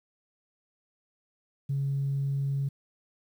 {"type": "tone", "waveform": "sine", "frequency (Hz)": 138.59, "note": "C#3", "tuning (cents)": 0, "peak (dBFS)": -25, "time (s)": [1.69, 2.69], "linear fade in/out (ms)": 10, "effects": ["tanh soft clip ceiling -22 dBFS", "10-bit"]}